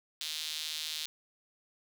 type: tone with high-pass filter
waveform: sawtooth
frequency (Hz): 155.56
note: D#3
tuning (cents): 0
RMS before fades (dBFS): -38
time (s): 0.21-1.06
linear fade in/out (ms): 0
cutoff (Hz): 3700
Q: 2.7
effects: none